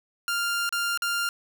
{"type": "tone with dropouts", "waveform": "sawtooth", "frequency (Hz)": 1396.9, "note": "F6", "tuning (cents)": 0, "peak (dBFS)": -21, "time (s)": [0.28, 1.29], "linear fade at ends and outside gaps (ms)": 1, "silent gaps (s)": [[0.692, 0.725], [0.975, 1.021]], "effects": []}